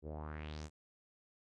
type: tone with low-pass filter sweep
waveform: sawtooth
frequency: 76.3 Hz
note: D#2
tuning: 33 cents flat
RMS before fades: -45 dBFS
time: 0.02-0.7 s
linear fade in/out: 50 ms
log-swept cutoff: 390 to 8600 Hz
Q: 3.2
effects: none